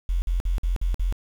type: tone bursts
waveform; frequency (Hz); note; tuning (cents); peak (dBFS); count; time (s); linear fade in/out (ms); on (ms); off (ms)
sine; 43.65; F1; 0; -20; 6; 0.09-1.125; 0; 130; 51
effects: 8-bit